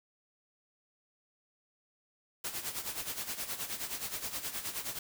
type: noise with tremolo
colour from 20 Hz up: white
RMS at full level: -36 dBFS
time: 2.44-4.99 s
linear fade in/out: 5 ms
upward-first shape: sine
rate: 9.5 Hz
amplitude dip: 70%
effects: none